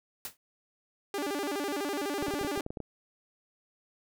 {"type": "noise with exponential decay", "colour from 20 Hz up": "white", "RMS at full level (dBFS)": -34, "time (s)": [0.25, 0.37], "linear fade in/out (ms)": 1, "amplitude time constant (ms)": 24}
{"type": "tone with vibrato", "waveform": "sawtooth", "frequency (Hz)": 340.9, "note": "F4", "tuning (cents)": -42, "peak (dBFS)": -27, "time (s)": [1.14, 2.61], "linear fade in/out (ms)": 2, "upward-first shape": "square", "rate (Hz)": 12, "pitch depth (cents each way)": 280}
{"type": "clicks", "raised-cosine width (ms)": 2, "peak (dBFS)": -24, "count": 10, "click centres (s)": [2.226, 2.283, 2.338, 2.413, 2.448, 2.576, 2.664, 2.705, 2.772, 2.803]}
{"effects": []}